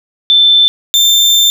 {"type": "tone pair in turn", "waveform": ["sine", "35% pulse"], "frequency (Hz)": [3539, 3576], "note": ["A7", "A7"], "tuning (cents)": [9, 27], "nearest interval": "unison", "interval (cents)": 18, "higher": "second", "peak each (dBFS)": -4, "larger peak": "neither", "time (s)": [[0.3, 0.68], [0.94, 1.5]], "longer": "second", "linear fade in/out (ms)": 0, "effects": []}